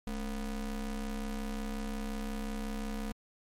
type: ring-modulated tone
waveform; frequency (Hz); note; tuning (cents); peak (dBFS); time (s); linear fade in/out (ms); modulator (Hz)
square; 123.8; B2; +5; -32; 0.07-3.12; 0; 91
effects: MP3 64 kbps